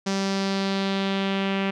sawtooth tone with low-pass filter sweep, 194.9 Hz, G3, 10 cents flat, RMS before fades -25 dBFS, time 0.06-1.71 s, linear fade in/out 10 ms, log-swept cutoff 5800 to 2700 Hz, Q 2.5, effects none

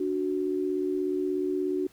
sine tone pair together, 293.3 / 370 Hz, D4 / F#4, -2 / 0 cents, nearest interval major third, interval 402 cents, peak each -30 / -27 dBFS, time 0-1.87 s, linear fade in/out 5 ms, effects pink hiss -59 dBFS RMS until 1.92 s

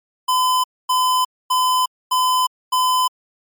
square tone bursts, 1015 Hz, B5, 47 cents sharp, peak -15 dBFS, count 5, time 0.28-3.08 s, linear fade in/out 10 ms, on 360 ms, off 250 ms, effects MP3 96 kbps

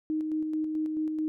sine tone with tremolo, 311.1 Hz, D#4, in tune, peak -26 dBFS, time 0.1-1.28 s, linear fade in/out 0 ms, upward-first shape square, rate 4.6 Hz, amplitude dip 30%, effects none

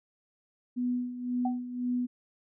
sine tone with tremolo, 246.9 Hz, B3, in tune, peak -26 dBFS, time 0.76-2.07 s, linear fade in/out 20 ms, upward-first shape sine, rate 1.9 Hz, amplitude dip 70%
sine tone with exponential decay, 757 Hz, F#5, 39 cents sharp, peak -27 dBFS, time 1.45-1.59 s, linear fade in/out 5 ms, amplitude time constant 30 ms
effects none

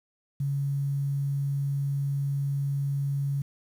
sine tone with quantisation, 140 Hz, C#3, 18 cents sharp, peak -25 dBFS, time 0.4-3.42 s, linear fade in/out 5 ms, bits 9, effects none

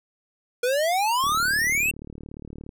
square exponential sweep, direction up, 476.5 to 2737 Hz, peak -21 dBFS, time 0.63-1.91 s, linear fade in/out 5 ms
click train, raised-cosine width 3 ms, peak -26 dBFS, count 55, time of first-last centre 1.24-2.692 s, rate 37.2 Hz
effects none

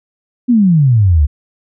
sine exponential sweep, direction down, 255.8 to 68 Hz, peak -6 dBFS, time 0.48-1.27 s, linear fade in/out 20 ms, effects none

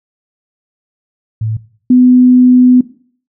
sine tone pair in turn, 110 / 250.7 Hz, A2 / B3, 0 / +26 cents, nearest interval octave + major second, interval 1426 cents, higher second, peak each -13 / -3 dBFS, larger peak second, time 1.41-1.57 / 1.9-2.81 s, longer second, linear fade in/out 5 ms, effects noise-tail reverb RT60 0.5 s tail -18 dB re dry

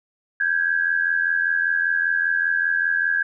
sine tone pair together, 1576.1 / 1661.2 Hz, G6 / G#6, +9 / 0 cents, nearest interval minor second, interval 91 cents, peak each -21 dBFS, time 0.4-3.23 s, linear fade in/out 5 ms, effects none

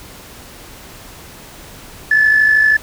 sine tone with amplitude modulation, 1734 Hz, A6, 26 cents flat, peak -5 dBFS, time 2.11-2.77 s, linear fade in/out 5 ms, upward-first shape sine, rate 52.8 Hz, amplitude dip 55%, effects tanh soft clip ceiling -3 dBFS + pink hiss -37 dBFS RMS until 2.82 s

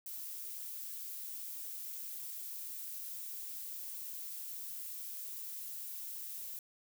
violet noise, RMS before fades -44 dBFS, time 0.06-6.59 s, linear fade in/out 2 ms, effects none

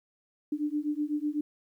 sine beating tone pair, 293.6 / 301.6 Hz, D4 / D4, 0 / +46 cents, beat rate 8 Hz, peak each -31 dBFS, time 0.52-1.41 s, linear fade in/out 5 ms, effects 11-bit

